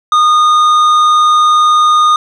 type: tone with tanh clipping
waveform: sine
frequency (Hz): 1227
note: D#6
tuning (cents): -25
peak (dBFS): -7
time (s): 0.12-2.16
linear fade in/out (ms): 2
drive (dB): 9
effects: none